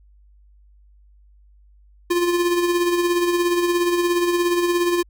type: tone with tremolo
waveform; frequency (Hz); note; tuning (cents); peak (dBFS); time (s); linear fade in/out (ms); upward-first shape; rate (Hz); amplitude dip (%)
square; 349.2; F4; 0; -16; 2.1-5.03; 10; sine; 17; 45
effects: added 50 Hz sine -49 dBFS peak until 5.09 s